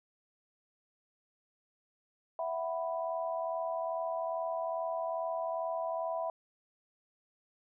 sine chord, E suspended second, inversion none, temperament just, 659.3 / 741.7 / 988.9 Hz, E5 / F#5 / B5, 0 / +4 / +2 cents, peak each -34 / -40 / -39 dBFS, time 2.39-6.3 s, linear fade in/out 2 ms, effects none

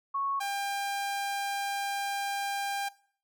sine / sawtooth tone pair in turn, 1105 / 798.5 Hz, C#6 / G5, -6 / +32 cents, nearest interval tritone, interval 562 cents, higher first, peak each -28 / -27 dBFS, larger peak second, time 0.14-0.4 / 0.4-2.89 s, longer second, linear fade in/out 10 ms, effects noise-tail reverb RT60 0.5 s tail -20 dB re dry

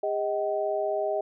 sine tone cluster, 406 / 628 / 764 Hz, G#4 / D#5 / G5, -39 / +16 / -45 cents, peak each -30 / -27 / -33 dBFS, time 0.03-1.21 s, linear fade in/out 5 ms, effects none

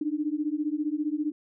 sine beating tone pair, 293.7 / 308.7 Hz, D4 / D#4, 0 / -14 cents, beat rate 15 Hz, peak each -29 dBFS, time 0.01-1.32 s, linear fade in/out 5 ms, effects none

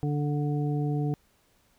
harmonic tone, 146.6 Hz, D3, 3 cents flat, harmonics 1 / 2 / 3 / 5, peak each -26 / -32 / -36 / -40 dBFS, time 0.03-1.14 s, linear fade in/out 0 ms, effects pink hiss -66 dBFS RMS until 1.78 s

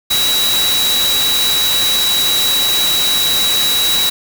sine tone in noise, 3898 Hz, B7, 23 cents flat, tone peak -13 dBFS, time 0.1-4.1 s, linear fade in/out 10 ms, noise white, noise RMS -18 dBFS, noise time 0.1-4.1 s, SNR +2 dB, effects none

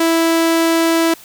sawtooth tone, 329.6 Hz, E4, in tune, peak -8 dBFS, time 0-1.14 s, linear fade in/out 5 ms, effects white hiss -41 dBFS RMS until 1.24 s

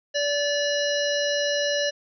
harmonic tone, 579 Hz, D5, 25 cents flat, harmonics 1 / 3 / 5 / 7 / 9 / 10, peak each -24 / -29 / -31 / -32 / -34 / -34 dBFS, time 0.14-1.91 s, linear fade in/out 20 ms, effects none

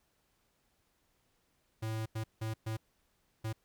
square tone bursts at uneven times, 110.6 Hz, A2, 9 cents sharp, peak -35 dBFS, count 5, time 1.82-2.06 / 2.15-2.24 / 2.41-2.54 / 2.66-2.77 / 3.44-3.53 s, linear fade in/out 10 ms, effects pink hiss -75 dBFS RMS until 3.64 s

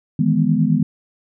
sine chord, E major seventh, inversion third, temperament equal, 155.56 / 164.81 / 207.7 / 246.9 Hz, D#3 / E3 / G#3 / B3, 0 / 0 / 0 / 0 cents, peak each -19 dBFS, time 0.19-0.83 s, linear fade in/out 5 ms, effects none

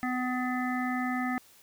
harmonic tone with a mistuned harmonic, 251.6 Hz, B3, 32 cents sharp, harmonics 1 / 3 / 5 / 7 / 8, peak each -30 / -35 / -37 / -38 / -39 dBFS, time 0.03-1.38 s, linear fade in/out 0 ms, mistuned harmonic 8, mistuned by +16 cents, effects white hiss -58 dBFS RMS until 1.62 s

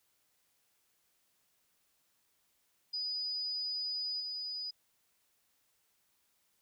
sine tone with level steps, 4955 Hz, D#8, 8 cents flat, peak -34 / -37 dBFS, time 2.93-4.71 s, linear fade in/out 10 ms, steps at 4.2 s, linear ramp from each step 5 ms, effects white hiss -75 dBFS RMS until 6.61 s

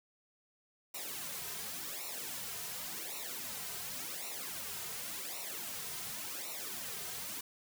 white noise with flanger, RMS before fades -42 dBFS, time 0.94-7.41 s, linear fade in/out 5 ms, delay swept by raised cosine 0.61 to 3.61 ms, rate 0.9 Hz, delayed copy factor -0.85, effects none

